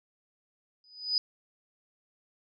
sine tone with exponential growth, 4978 Hz, D#8, in tune, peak -21 dBFS, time 0.84-1.18 s, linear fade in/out 1 ms, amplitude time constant 73 ms, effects none

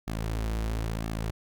sawtooth tone with flanger, 55 Hz, A1, in tune, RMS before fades -31 dBFS, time 0.07-1.31 s, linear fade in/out 10 ms, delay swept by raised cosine 2 to 7.5 ms, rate 0.99 Hz, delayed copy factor -0.6, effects none

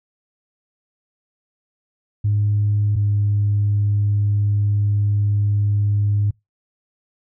sine tone pair in turn, 103.7 / 102.75 Hz, G#2 / G#2, -2 / -18 cents, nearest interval unison, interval 16 cents, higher first, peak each -14 dBFS, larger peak neither, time 2.24-2.96 / 2.96-6.31 s, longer second, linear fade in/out 10 ms, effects noise-tail reverb RT60 0.2 s tail -26 dB re dry + tanh soft clip ceiling -11 dBFS

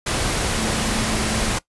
sine tone in noise, 220 Hz, A3, in tune, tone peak -27 dBFS, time 0.57-1.5 s, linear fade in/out 10 ms, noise pink, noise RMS -22 dBFS, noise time 0.06-1.59 s, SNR -8 dB, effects noise-tail reverb RT60 0.1 s tail -19 dB re dry + resampled to 24000 Hz

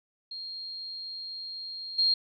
sine tone with level steps, 4228 Hz, C8, 17 cents sharp, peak -36 / -21 dBFS, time 0.31-2.14 s, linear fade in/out 5 ms, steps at 1.98 s, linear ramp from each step 10 ms, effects none

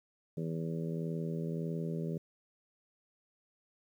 harmonic tone, 81.7 Hz, E2, 15 cents flat, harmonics 2 / 3 / 4 / 5 / 6 / 7, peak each -35 / -43 / -46 / -42 / -47 / -49 dBFS, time 0.37-2.18 s, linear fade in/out 5 ms, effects 11-bit

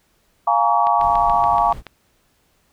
sine chord, Bb minor seventh, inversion second, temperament equal with one note detuned, 698.5 / 830.6 / 932.3 / 1133.3 Hz, F5 / Ab5 / Bb5 / Db6, 0 / 0 / 0 / +38 cents, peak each -19 dBFS, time 0.47-1.73 s, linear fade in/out 5 ms
click train, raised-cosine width 0.3 ms, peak -17 dBFS, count 8, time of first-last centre 0.87-1.867 s, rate 7.02 Hz
brown noise, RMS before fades -33 dBFS, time 0.98-1.83 s, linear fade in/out 50 ms
effects pink hiss -62 dBFS RMS until 2.72 s

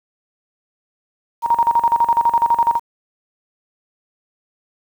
sine tone with tremolo, 936 Hz, A#5, 7 cents sharp, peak -10 dBFS, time 1.42-2.8 s, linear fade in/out 50 ms, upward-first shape square, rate 12 Hz, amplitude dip 80%, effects 7-bit

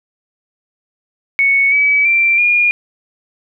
sine tone with pitch steps, 2217 / 2285 / 2354 / 2426 Hz, C#7 / D7 / D7 / D#7, 0 / -48 / +3 / -44 cents, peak -9 dBFS, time 1.39-2.71 s, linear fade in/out 0 ms, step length 330 ms, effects none

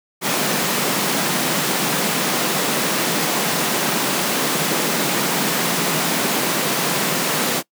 pink high-pass noise, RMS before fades -20 dBFS, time 0.21-7.63 s, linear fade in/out 50 ms, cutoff 150 Hz, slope 48 dB/octave, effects noise-tail reverb RT60 0.1 s tail -22 dB re dry

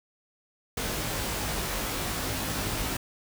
pink noise with comb filter, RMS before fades -31 dBFS, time 0.77-2.97 s, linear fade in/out 5 ms, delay 19 ms, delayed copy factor +0.9, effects none

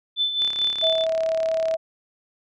sine tone with tremolo, 3520 Hz, A7, in tune, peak -18 dBFS, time 0.16-1.06 s, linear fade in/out 50 ms, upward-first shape sine, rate 4.6 Hz, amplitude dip 60%
click train, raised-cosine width 0.2 ms, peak -18 dBFS, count 48, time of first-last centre 0.42-1.74 s, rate 35.6 Hz
sine tone, 648 Hz, E5, 30 cents flat, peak -20 dBFS, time 0.82-1.77 s, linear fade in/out 20 ms
effects none

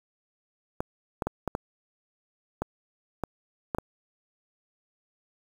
clicks, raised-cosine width 1 ms, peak -14 dBFS, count 9, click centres 0.805 / 1.222 / 1.27 / 1.477 / 1.551 / 2.62 / 3.237 / 3.748 / 3.785 s, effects 7-bit

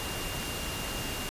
sine tone in noise, 2800 Hz, F7, 4 cents sharp, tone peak -41 dBFS, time 0-1.29 s, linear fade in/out 0 ms, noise pink, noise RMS -35 dBFS, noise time 0-1.29 s, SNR -9 dB, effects resampled to 32000 Hz

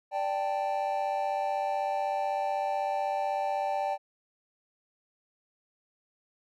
triangle chord, D suspended fourth, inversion none, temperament equal, 587.3 / 784 / 880 Hz, D5 / G5 / A5, 0 / 0 / 0 cents, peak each -31 / -28 / -33 dBFS, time 0.11-3.98 s, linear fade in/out 50 ms, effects none

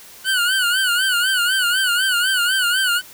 25% pulse tone with vibrato, 1480 Hz, F#6, in tune, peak -12 dBFS, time 0.24-3.02 s, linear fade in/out 50 ms, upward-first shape sine, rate 4 Hz, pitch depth 100 cents each way, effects white hiss -42 dBFS RMS until 3.13 s

